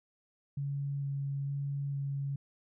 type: tone with vibrato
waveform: sine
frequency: 140 Hz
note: C#3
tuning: 18 cents sharp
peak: -32 dBFS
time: 0.57-2.36 s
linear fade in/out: 5 ms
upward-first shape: square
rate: 1.1 Hz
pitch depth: 8 cents each way
effects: none